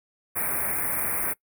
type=band-stop noise; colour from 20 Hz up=white; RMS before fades=-27 dBFS; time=0.35-1.34 s; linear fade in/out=20 ms; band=2400 to 9000 Hz; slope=96 dB/octave; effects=noise-tail reverb RT60 0.1 s tail -23 dB re dry